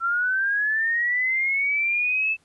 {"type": "linear sweep", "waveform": "sine", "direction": "up", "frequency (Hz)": [1346, 2637], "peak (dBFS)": -20, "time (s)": [0, 2.37], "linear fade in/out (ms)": 50, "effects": ["pink hiss -63 dBFS RMS until 2.44 s", "resampled to 24000 Hz"]}